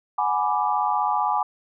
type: chord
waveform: sine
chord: G# half-diminished seventh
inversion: third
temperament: equal with one note detuned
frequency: 740 / 835.4 / 987.8 / 1174.7 Hz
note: F#5 / G#5 / B5 / D6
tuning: 0 / +10 / 0 / 0 cents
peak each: -28 / -23 / -26 / -26 dBFS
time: 0.18-1.43 s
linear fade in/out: 5 ms
effects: none